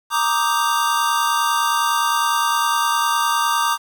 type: chord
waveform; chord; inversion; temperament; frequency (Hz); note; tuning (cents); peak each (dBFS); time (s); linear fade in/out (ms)
square; Eb major seventh; second; equal; 932.3 / 1174.7 / 1244.5 / 1568; Bb5 / D6 / Eb6 / G6; 0 / 0 / 0 / 0; -22 / -21 / -25 / -27; 0.1-3.78; 50
effects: 8-bit